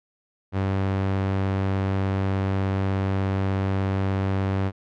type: tone with low-pass filter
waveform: sawtooth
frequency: 96.6 Hz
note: G2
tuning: 25 cents flat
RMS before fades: -24 dBFS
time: 0.52-4.72 s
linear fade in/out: 50 ms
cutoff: 2600 Hz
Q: 0.56
effects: none